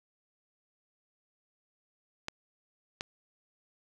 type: clicks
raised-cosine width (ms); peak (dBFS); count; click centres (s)
0.2; -17; 2; 2.284 / 3.009
effects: none